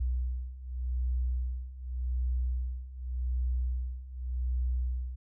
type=beating tone pair; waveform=sine; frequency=61.74 / 62.6 Hz; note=B1 / B1; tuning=0 / +24 cents; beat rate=0.86 Hz; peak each=-34 / -31 dBFS; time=0-5.16 s; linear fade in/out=10 ms; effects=none